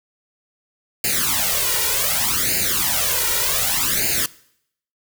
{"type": "noise with flanger", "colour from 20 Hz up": "white", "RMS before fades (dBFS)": -20, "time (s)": [1.04, 4.26], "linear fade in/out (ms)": 2, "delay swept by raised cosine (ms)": [0.43, 2.13], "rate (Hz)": 0.66, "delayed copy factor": 1, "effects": ["noise-tail reverb RT60 0.7 s tail -21 dB re dry"]}